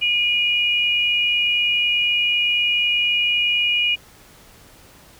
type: tone pair together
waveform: sine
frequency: 2441 / 2889 Hz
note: D#7 / F#7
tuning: -34 / -42 cents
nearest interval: minor third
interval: 292 cents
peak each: -19 dBFS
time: 0.01-3.96 s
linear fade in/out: 20 ms
effects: pink hiss -48 dBFS RMS until 5.19 s